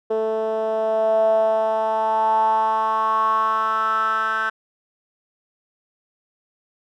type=tone with band-pass filter sweep; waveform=10% pulse; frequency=220 Hz; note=A3; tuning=in tune; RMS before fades=-20 dBFS; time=0.1-4.5 s; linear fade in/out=10 ms; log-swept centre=490 to 1500 Hz; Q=7; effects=none